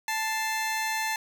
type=tone pair together; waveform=20% pulse; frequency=880 / 2093 Hz; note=A5 / C7; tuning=0 / 0 cents; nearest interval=octave + minor third; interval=1500 cents; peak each=-23 / -29 dBFS; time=0.08-1.16 s; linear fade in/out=2 ms; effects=none